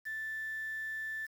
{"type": "tone with quantisation", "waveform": "sine", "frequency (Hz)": 1760, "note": "A6", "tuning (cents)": 0, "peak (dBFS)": -36, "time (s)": [0.05, 1.27], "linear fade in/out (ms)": 20, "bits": 9, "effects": []}